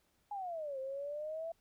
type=exponential two-way sweep; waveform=sine; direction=down then up; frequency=839 to 523.3 to 670 Hz; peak=-38 dBFS; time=0.31-1.52 s; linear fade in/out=5 ms; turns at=0.79 s; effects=pink hiss -75 dBFS RMS until 1.6 s